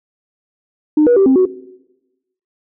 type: tone with pitch steps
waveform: sine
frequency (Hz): 303.7 / 483.8 / 389.1 / 264.3 / 370.9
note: D#4 / B4 / G4 / C4 / F#4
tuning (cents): -42 / -36 / -13 / +18 / +4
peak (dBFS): -6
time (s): 0.97-1.455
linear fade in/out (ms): 5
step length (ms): 97
effects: noise-tail reverb RT60 1.0 s tail -19 dB re dry + tanh soft clip ceiling -4 dBFS